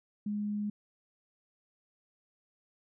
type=tone; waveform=sine; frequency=207.7 Hz; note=G#3; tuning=in tune; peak=-31 dBFS; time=0.26-0.7 s; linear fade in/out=5 ms; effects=none